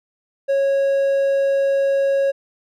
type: tone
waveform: triangle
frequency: 550 Hz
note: C#5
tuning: 14 cents flat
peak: -13 dBFS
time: 0.48-2.32 s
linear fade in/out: 20 ms
effects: none